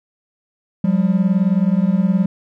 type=beating tone pair; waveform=triangle; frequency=179.3 / 198.3 Hz; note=F3 / G3; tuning=+46 / +20 cents; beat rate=19 Hz; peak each=-14 dBFS; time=0.84-2.26 s; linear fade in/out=5 ms; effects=none